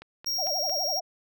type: click train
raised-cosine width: 0.3 ms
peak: -27 dBFS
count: 4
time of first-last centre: 0.02-0.696 s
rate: 4.44 Hz
type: tone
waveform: square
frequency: 5590 Hz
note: F8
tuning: 1 cent sharp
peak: -27 dBFS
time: 0.26-1 s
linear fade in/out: 10 ms
type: tone with vibrato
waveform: sine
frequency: 664 Hz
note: E5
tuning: 12 cents sharp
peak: -31 dBFS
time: 0.38-1.01 s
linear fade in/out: 10 ms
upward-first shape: sine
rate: 12 Hz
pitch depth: 270 cents each way
effects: none